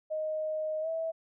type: tone with pitch glide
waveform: sine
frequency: 622.3 to 651 Hz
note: D#5 to E5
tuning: 0 to -22 cents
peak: -30 dBFS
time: 0.1-1.12 s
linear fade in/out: 20 ms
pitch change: +78 cents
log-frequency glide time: 0.81-0.88 s
effects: none